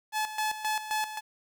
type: tone with tremolo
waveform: sawtooth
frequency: 860 Hz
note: A5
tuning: 40 cents flat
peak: -23 dBFS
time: 0.12-1.21 s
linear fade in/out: 50 ms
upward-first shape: square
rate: 3.8 Hz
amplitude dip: 70%
effects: 10-bit